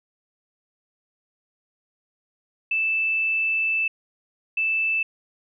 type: tone bursts at uneven times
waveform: sine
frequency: 2639 Hz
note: E7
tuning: 1 cent sharp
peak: -20 dBFS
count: 2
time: 2.71-3.88 / 4.57-5.03 s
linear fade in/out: 5 ms
effects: none